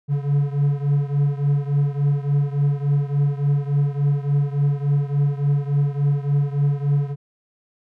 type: beating tone pair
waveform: triangle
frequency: 141.7 / 145.2 Hz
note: C#3 / D3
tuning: +38 / -19 cents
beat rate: 3.5 Hz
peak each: -17 / -20 dBFS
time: 0.08-7.16 s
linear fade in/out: 50 ms
effects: none